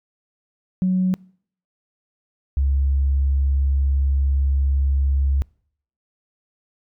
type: tone pair in turn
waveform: sine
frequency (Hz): 185 / 68.74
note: F#3 / C#2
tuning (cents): 0 / -14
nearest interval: octave + perfect fourth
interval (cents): 1714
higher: first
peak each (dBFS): -15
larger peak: neither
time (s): 0.82-1.14 / 2.57-5.42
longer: second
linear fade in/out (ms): 0
effects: noise-tail reverb RT60 0.6 s tail -26 dB re dry + tanh soft clip ceiling -11 dBFS